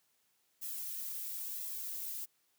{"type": "noise with flanger", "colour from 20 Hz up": "violet", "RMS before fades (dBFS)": -41, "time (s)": [0.61, 2.26], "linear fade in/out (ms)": 20, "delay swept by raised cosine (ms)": [1.3, 2.7], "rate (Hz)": 0.97, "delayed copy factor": -0.55, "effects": ["white hiss -75 dBFS RMS until 2.58 s", "high-pass 100 Hz 12 dB/octave"]}